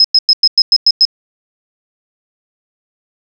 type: tone bursts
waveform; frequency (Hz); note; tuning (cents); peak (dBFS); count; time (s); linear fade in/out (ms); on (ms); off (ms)
sine; 5130; E8; -48; -4; 8; 0-1.052; 2; 44; 100
effects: none